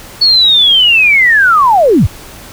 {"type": "linear sweep", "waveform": "sine", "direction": "down", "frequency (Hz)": [4435, 55.5], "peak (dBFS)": -4, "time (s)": [0.21, 2.07], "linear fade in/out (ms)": 10, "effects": ["pink hiss -32 dBFS RMS until 2.52 s"]}